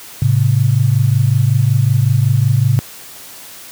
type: tone pair together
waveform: sine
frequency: 109.2 / 134.57 Hz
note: A2 / C3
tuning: -13 / +49 cents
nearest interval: major third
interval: 362 cents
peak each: -12 dBFS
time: 0.22-2.79 s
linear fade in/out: 0 ms
effects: white hiss -35 dBFS RMS until 3.71 s + high-pass 60 Hz 12 dB/octave